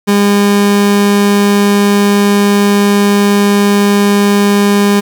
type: tone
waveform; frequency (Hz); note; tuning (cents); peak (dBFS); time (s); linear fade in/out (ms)
30% pulse; 202.9; G#3; -40; -4; 0.07-5.01; 20
effects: 7-bit